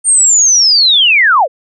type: linear sweep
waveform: sine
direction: down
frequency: 8870 to 460.4 Hz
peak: -5 dBFS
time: 0.04-1.48 s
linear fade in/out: 50 ms
effects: none